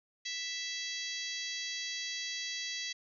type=harmonic tone; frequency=660 Hz; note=E5; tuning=2 cents sharp; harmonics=3 / 4 / 5 / 6 / 7 / 8 / 9 / 10; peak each=-42 / -47 / -43 / -43 / -43 / -50 / -45 / -50 dBFS; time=0.25-2.93 s; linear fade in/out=10 ms; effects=none